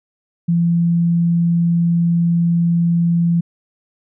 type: tone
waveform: sine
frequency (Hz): 170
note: F3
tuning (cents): -46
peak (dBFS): -12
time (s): 0.48-3.41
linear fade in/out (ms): 10
effects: none